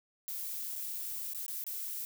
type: noise with dropouts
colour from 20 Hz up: violet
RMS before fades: -39 dBFS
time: 0.28-2.05 s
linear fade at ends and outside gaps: 0 ms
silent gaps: 0.755-0.76 / 1.335-1.347 / 1.463-1.481 / 1.639-1.666 s
effects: none